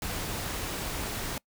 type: noise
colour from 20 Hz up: pink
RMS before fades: -34 dBFS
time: 0.02-1.38 s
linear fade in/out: 2 ms
effects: noise-tail reverb RT60 0.1 s tail -24 dB re dry